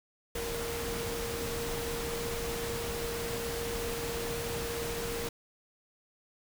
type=tone in noise; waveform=sine; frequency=467 Hz; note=A#4; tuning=3 cents sharp; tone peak=-36 dBFS; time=0.35-5.29 s; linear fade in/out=5 ms; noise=pink; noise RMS=-37 dBFS; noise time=0.35-5.29 s; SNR=-2 dB; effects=none